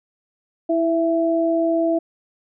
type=tone pair together; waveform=sine; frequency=329.1 / 664.3 Hz; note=E4 / E5; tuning=-3 / +13 cents; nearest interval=octave; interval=1216 cents; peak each=-19 dBFS; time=0.69-1.99 s; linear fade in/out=10 ms; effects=none